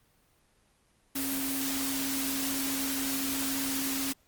sine tone in noise, 271.2 Hz, C#4, 38 cents flat, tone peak -33 dBFS, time 1.15-4.13 s, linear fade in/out 10 ms, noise white, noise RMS -33 dBFS, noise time 1.15-4.13 s, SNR -3 dB, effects pink hiss -67 dBFS RMS until 4.27 s + Opus 24 kbps

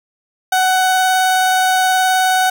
30% pulse tone with vibrato, 747 Hz, F#5, 16 cents sharp, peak -9 dBFS, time 0.52-2.5 s, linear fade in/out 5 ms, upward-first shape sine, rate 19 Hz, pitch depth 9 cents each way, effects none

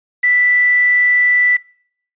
sine tone with quantisation, 1975.5 Hz, B6, in tune, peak -10 dBFS, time 0.23-1.57 s, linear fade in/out 10 ms, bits 5, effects noise-tail reverb RT60 0.6 s tail -23 dB re dry + resampled to 8000 Hz

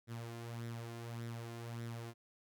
sawtooth tone with flanger, 116.7 Hz, A#2, 2 cents sharp, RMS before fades -45 dBFS, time 0.07-2.14 s, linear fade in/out 50 ms, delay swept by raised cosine 0.53 to 2.93 ms, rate 1.7 Hz, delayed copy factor +0.55, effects none

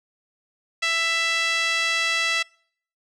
5% pulse tone with band-pass filter, 663 Hz, E5, 10 cents sharp, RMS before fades -23 dBFS, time 0.82-2.43 s, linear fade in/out 10 ms, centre 2200 Hz, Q 1.5, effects noise-tail reverb RT60 0.6 s tail -26 dB re dry

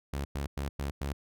sawtooth tone bursts, 70 Hz, C#2, 18 cents sharp, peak -28 dBFS, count 5, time 0.13-1.13 s, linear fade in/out 5 ms, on 120 ms, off 100 ms, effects none

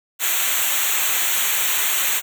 white noise with comb filter, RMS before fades -20 dBFS, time 0.19-2.22 s, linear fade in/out 50 ms, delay 0.2 ms, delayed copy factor -1, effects none

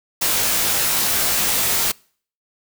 white noise with comb filter, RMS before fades -19 dBFS, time 0.21-1.92 s, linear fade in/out 10 ms, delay 17 ms, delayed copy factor -0.7, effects noise-tail reverb RT60 0.5 s tail -26 dB re dry

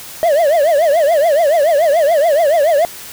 triangle tone with vibrato, 620 Hz, D#5, 6 cents flat, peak -7 dBFS, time 0.23-2.85 s, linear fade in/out 0 ms, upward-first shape triangle, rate 7 Hz, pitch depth 230 cents each way, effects white hiss -32 dBFS RMS until 3.12 s

